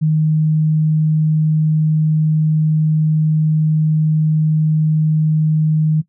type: tone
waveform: sine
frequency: 155.56 Hz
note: D#3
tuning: in tune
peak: -11 dBFS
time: 0.01-6.02 s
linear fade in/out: 20 ms
effects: noise-tail reverb RT60 0.1 s tail -18 dB re dry